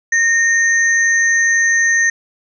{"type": "tone pair together", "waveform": "sine", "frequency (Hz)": [1846, 6202], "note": ["A#6", "G8"], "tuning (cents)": [-17, -19], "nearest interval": "octave + major sixth", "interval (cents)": 2098, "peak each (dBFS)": [-11, -20], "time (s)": [0.12, 2.1], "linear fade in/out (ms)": 5, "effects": []}